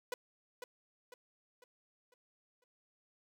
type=tone with echo; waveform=sawtooth; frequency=493.1 Hz; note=B4; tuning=3 cents flat; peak=-32 dBFS; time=0.12-0.14 s; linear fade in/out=2 ms; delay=500 ms; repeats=5; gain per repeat=-7 dB; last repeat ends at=2.64 s; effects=none